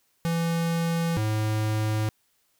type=tone pair in turn; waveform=square; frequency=167.1 / 108 Hz; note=E3 / A2; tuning=+24 / -32 cents; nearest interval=minor sixth; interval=756 cents; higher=first; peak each=-24 dBFS; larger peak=neither; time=0.25-1.17 / 1.17-2.09 s; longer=neither; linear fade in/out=0 ms; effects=white hiss -69 dBFS RMS until 2.59 s